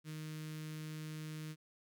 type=tone with notch filter; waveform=sawtooth; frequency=155.2 Hz; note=D#3; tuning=4 cents flat; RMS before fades=-45 dBFS; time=0.04-1.56 s; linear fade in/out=50 ms; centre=740 Hz; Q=0.51; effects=none